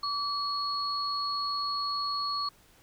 sine tone pair together, 1149 / 4338 Hz, D6 / C#8, -38 / -38 cents, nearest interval octave + major seventh, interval 2300 cents, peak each -31 / -32 dBFS, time 0.03-2.49 s, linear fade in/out 5 ms, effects pink hiss -60 dBFS RMS until 2.82 s

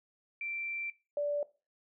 sine tone pair in turn, 2349 / 582.4 Hz, D7 / D5, 0 / -15 cents, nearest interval 2 octaves, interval 2415 cents, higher first, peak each -36 / -29 dBFS, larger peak second, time 0.41-0.9 / 1.17-1.43 s, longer first, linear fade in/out 2 ms, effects noise-tail reverb RT60 0.3 s tail -18 dB re dry

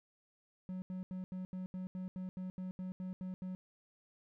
triangle tone bursts, 185 Hz, F#3, in tune, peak -37 dBFS, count 14, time 0.69-3.55 s, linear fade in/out 0 ms, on 130 ms, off 80 ms, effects none

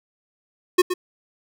square tone with echo, 362.4 Hz, F#4, 36 cents flat, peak -11 dBFS, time 0.78-0.82 s, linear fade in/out 10 ms, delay 120 ms, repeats 1, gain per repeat -10 dB, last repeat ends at 0.94 s, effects none

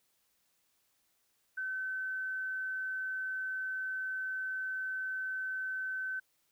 sine tone, 1528 Hz, G6, 45 cents flat, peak -34 dBFS, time 1.57-6.2 s, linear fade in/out 10 ms, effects white hiss -75 dBFS RMS until 6.51 s

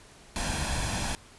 pink noise with comb filter, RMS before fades -30 dBFS, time 0.36-1.15 s, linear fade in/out 0 ms, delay 1.2 ms, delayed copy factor +0.55, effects pink hiss -53 dBFS RMS until 1.38 s + resampled to 24000 Hz

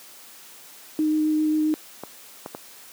sine tone with vibrato, 308.2 Hz, D#4, 16 cents flat, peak -18 dBFS, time 0.99-1.74 s, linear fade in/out 0 ms, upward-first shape sine, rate 7.5 Hz, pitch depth 9 cents each way
clicks, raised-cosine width 1 ms, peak -18 dBFS, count 3, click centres 2.036 / 2.461 / 2.549 s
effects white hiss -46 dBFS RMS until 2.92 s + high-pass 200 Hz 12 dB/octave

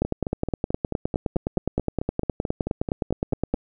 two click trains, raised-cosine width 2 ms, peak -9 / -13 dBFS, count 35 / 17, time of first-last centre 0.02-3.54 / 0.05-3.543 s, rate 9.66 / 4.58 Hz, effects none

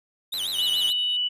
45% pulse tone with vibrato, 3479 Hz, A7, 20 cents flat, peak -26 dBFS, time 0.32-0.93 s, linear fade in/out 10 ms, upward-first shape sine, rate 7 Hz, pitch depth 280 cents each way
click train, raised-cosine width 0.2 ms, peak -24 dBFS, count 54, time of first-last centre 0.34-0.9 s, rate 94.6 Hz
triangle tone with tremolo, 3729 Hz, A#7, in tune, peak -32 dBFS, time 0.43-1.17 s, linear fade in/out 5 ms, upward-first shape square, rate 9 Hz, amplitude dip 35%
sine tone, 2960 Hz, F#7, in tune, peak -22 dBFS, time 0.57-1.29 s, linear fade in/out 20 ms
effects resampled to 32000 Hz

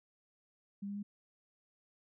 sine tone with pitch steps, 200 / 202.1 / 204.2 Hz, G3 / G#3 / G#3, +35 / -47 / -29 cents, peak -38 dBFS, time 0.82-1.03 s, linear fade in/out 10 ms, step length 70 ms, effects none

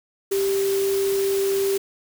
sine tone in noise, 392 Hz, G4, in tune, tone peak -19 dBFS, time 0.31-1.78 s, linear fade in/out 10 ms, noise white, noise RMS -32 dBFS, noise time 0.31-1.78 s, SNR +10 dB, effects none

